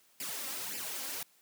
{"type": "noise with flanger", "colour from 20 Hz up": "white", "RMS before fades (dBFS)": -39, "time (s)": [0.2, 1.23], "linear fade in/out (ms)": 2, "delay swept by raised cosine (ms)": [0.4, 3.8], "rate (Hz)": 1.8, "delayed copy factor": 0.75, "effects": ["white hiss -66 dBFS RMS until 1.41 s", "high-pass 150 Hz 12 dB/octave"]}